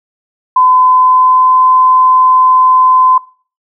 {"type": "tone with pitch glide", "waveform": "sine", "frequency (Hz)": [1016, 1024.2], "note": ["B5", "C6"], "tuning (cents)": [49, -37], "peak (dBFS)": -4, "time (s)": [0.56, 3.18], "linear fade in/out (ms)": 5, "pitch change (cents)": 14, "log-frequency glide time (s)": [0.82, 1.62], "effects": ["noise-tail reverb RT60 0.4 s tail -21 dB re dry"]}